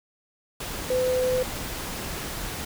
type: tone in noise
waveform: sine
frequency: 508 Hz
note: B4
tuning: 49 cents sharp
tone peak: -21 dBFS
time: 0.9-1.43 s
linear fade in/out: 5 ms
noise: pink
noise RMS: -33 dBFS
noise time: 0.6-2.65 s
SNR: +9 dB
effects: none